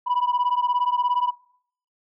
sine beating tone pair, 975 / 992 Hz, B5 / B5, -23 / +7 cents, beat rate 17 Hz, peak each -21 dBFS, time 0.06-1.31 s, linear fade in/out 20 ms, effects noise-tail reverb RT60 0.6 s tail -22 dB re dry + tanh soft clip ceiling -16 dBFS

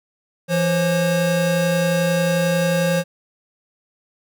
square tone pair together, 168.6 / 537 Hz, E3 / C5, +39 / +45 cents, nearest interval octave + minor sixth, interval 2006 cents, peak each -20 dBFS, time 0.48-3.04 s, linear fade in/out 50 ms, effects none

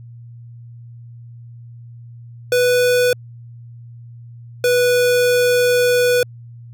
square tone pair in turn, 493.9 / 491.4 Hz, B4 / B4, 0 / -9 cents, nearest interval unison, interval 9 cents, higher first, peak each -13 / -13 dBFS, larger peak neither, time 2.52-3.13 / 4.64-6.23 s, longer second, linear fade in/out 2 ms, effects added 118 Hz sine -35 dBFS peak until 6.73 s

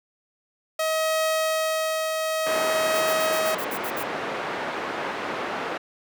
sawtooth tone with tremolo, 635 Hz, D#5, 35 cents sharp, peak -17 dBFS, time 0.79-3.55 s, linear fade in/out 5 ms, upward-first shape triangle, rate 0.56 Hz, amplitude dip 35%
pink band-pass noise, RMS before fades -30 dBFS, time 2.46-5.78 s, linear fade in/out 10 ms, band 380 to 2000 Hz, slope 12 dB/octave
violet noise bursts, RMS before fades -34 dBFS, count 9, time 2.94-4.033 s, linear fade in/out 10 ms, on 69 ms, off 59 ms
effects none

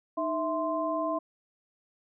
sine tone cluster, 309 / 657 / 1042 Hz, D#4 / E5 / C6, -12 / -6 / -7 cents, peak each -33 / -30 / -32 dBFS, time 0.17-1.19 s, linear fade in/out 10 ms, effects none

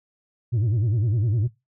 sine tone with vibrato, 110 Hz, A2, in tune, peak -16 dBFS, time 0.52-1.48 s, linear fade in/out 20 ms, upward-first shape sine, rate 9.9 Hz, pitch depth 200 cents each way, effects noise-tail reverb RT60 0.2 s tail -18 dB re dry + tanh soft clip ceiling -18 dBFS

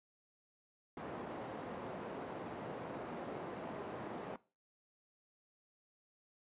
white band-pass noise, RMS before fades -45 dBFS, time 0.97-4.36 s, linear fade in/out 2 ms, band 150 to 690 Hz, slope 12 dB/octave, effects noise-tail reverb RT60 0.3 s tail -18 dB re dry + resampled to 8000 Hz

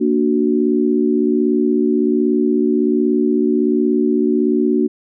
sine chord, Bb augmented, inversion none, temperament equal with one note detuned, 232.4 / 293.7 / 370 Hz, Bb3 / D4 / F#4, -5 / 0 / 0 cents, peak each -17 dBFS, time 0-4.88 s, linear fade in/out 20 ms, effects none

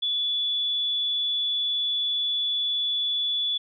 sine tone, 3439 Hz, A7, 40 cents flat, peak -23 dBFS, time 0.02-3.58 s, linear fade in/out 10 ms, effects none

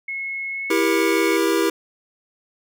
sine tone with pitch glide, 2178 to 2215 Hz, C#7 to C#7, -31 to -2 cents, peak -25 dBFS, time 0.08-1.37 s, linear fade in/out 5 ms, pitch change +29 cents, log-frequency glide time 0.5-0.84 s
square chord, E diminished, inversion none, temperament just, 329.6 / 395.6 / 474.7 Hz, E4 / G4 / Bb4, 0 / +16 / +31 cents, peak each -21 / -22 / -24 dBFS, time 0.7-1.7 s, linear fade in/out 5 ms
effects none

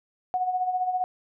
sine tone with tremolo, 735 Hz, F#5, 12 cents flat, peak -21 dBFS, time 0.34-1.04 s, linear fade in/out 0 ms, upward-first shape sine, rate 15 Hz, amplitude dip 60%, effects none

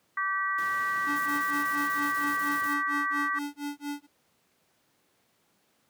harmonic tone, 386.9 Hz, G4, 23 cents flat, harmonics 3 / 4 / 5, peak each -29 / -33 / -31 dBFS, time 0.17-3.39 s, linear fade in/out 5 ms
pink noise, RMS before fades -45 dBFS, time 0.58-2.67 s, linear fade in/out 5 ms
square tone with tremolo, 288.9 Hz, D4, 28 cents flat, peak -31 dBFS, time 1.05-4.07 s, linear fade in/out 50 ms, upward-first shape sine, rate 4.3 Hz, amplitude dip 100%
blue noise bursts, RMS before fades -44 dBFS, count 13, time 1.16-2.736 s, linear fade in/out 2 ms, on 100 ms, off 23 ms
effects pink hiss -69 dBFS RMS until 5.89 s + high-pass 150 Hz 12 dB/octave

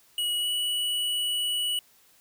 square tone with pitch glide, 2913 to 2942 Hz, F#7 to F#7, -28 to -11 cents, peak -26 dBFS, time 0.18-1.79 s, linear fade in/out 2 ms, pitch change +17 cents, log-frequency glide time 0.37-0.47 s, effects white hiss -60 dBFS RMS until 2.2 s

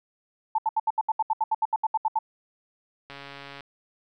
sine tone bursts, 880 Hz, A5, in tune, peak -20 dBFS, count 16, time 0.55-2.189 s, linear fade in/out 5 ms, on 34 ms, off 73 ms
click train, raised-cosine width 0.3 ms, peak -25 dBFS, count 72, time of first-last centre 3.1-3.607 s, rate 140 Hz
effects none

